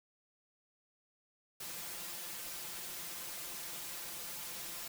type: noise with comb filter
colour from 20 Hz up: white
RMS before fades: -44 dBFS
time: 1.6-4.88 s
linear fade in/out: 5 ms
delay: 5.8 ms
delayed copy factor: +0.95
effects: none